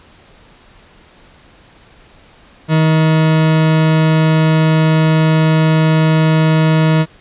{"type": "tone", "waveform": "40% pulse", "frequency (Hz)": 158.1, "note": "D#3", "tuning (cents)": 28, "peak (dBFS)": -8, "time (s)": [2.68, 7.06], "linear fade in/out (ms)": 50, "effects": ["pink hiss -45 dBFS RMS until 7.2 s", "resampled to 8000 Hz"]}